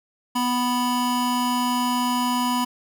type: tone pair together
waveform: square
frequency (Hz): 247 / 988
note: B3 / B5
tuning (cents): 0 / 0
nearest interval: 2 octaves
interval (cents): 2400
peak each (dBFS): -24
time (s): 0.35-2.65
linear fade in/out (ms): 10
effects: none